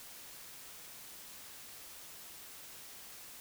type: silence
effects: white hiss -51 dBFS RMS until 3.4 s